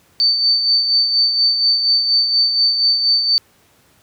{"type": "tone with tremolo", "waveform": "sine", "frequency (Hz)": 4559, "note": "C#8", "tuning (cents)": 48, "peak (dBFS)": -10, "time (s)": [0.2, 3.38], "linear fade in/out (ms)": 0, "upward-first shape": "sine", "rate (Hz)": 4.2, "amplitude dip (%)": 50, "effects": ["pink hiss -54 dBFS RMS until 4.02 s", "high-pass 80 Hz 12 dB/octave"]}